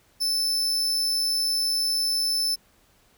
40% pulse tone with amplitude modulation, 5274 Hz, E8, in tune, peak -20 dBFS, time 0.2-2.56 s, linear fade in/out 20 ms, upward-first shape sine, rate 152 Hz, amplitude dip 25%, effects pink hiss -61 dBFS RMS until 3.17 s

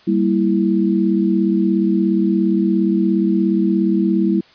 sine chord, E diminished, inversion first, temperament equal, 196 / 233.1 / 329.6 Hz, G3 / Bb3 / E4, 0 / 0 / 0 cents, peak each -16 / -21 / -17 dBFS, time 0.07-4.41 s, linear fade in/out 10 ms, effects white hiss -49 dBFS RMS until 4.54 s + resampled to 11025 Hz

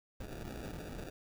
pink noise with sample-and-hold, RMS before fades -44 dBFS, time 0.2-1.1 s, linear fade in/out 5 ms, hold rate 1050 Hz, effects none

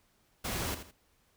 pink noise with echo, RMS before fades -35 dBFS, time 0.44-0.75 s, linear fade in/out 10 ms, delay 82 ms, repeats 2, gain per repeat -10 dB, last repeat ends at 0.914 s, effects pink hiss -70 dBFS RMS until 1.36 s

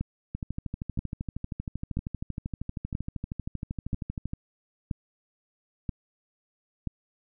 two click trains, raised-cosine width 5 ms, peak -17 / -20 dBFS, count 8 / 52, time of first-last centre 0.01-6.873 / 0.35-4.334 s, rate 1.02 / 12.8 Hz, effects none

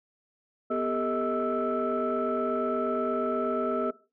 sine tone cluster, 247.4 / 399.6 / 448 / 633 / 1318 Hz, B3 / G4 / A4 / D#5 / E6, +3 / +33 / +31 / +30 / -1 cents, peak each -31 dBFS, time 0.7-3.91 s, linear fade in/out 10 ms, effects noise-tail reverb RT60 0.3 s tail -17 dB re dry + tanh soft clip ceiling -19 dBFS

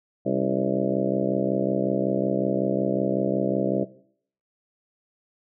harmonic tone with a mistuned harmonic, 65.41 Hz, C2, in tune, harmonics 2 / 3 / 4 / 5 / 6 / 7 / 8 / 9 / 10, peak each -33 / -28 / -31 / -29 / -30 / -33 / -30 / -29 / -32 dBFS, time 0.25-3.85 s, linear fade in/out 20 ms, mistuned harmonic 4, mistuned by +82 cents, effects noise-tail reverb RT60 0.6 s tail -18 dB re dry

